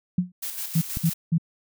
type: tone with exponential decay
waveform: sine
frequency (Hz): 180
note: F#3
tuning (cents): -47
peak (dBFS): -15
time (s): 0.18-0.32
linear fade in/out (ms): 5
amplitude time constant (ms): 30
type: noise with tremolo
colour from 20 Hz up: blue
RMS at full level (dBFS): -31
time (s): 0.42-1.14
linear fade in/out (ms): 10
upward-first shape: square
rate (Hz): 6.3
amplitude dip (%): 45
type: tone bursts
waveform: sine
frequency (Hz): 164.81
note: E3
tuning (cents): 0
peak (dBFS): -17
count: 3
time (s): 0.75-1.382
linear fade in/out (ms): 10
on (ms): 64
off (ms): 220
type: click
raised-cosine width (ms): 5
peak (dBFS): -17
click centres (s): 0.971
effects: none